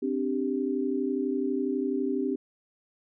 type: chord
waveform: sine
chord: C suspended second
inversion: none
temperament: equal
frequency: 261.6 / 293.7 / 392 Hz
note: C4 / D4 / G4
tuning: 0 / 0 / 0 cents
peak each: -29 / -31 / -30 dBFS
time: 0.02-2.36 s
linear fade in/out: 10 ms
effects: none